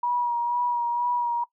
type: tone with vibrato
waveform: sine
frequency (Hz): 960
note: B5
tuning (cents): -49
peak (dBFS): -22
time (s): 0.03-1.44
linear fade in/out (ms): 5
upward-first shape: sine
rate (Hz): 2.1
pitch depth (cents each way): 23
effects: noise-tail reverb RT60 0.1 s tail -19 dB re dry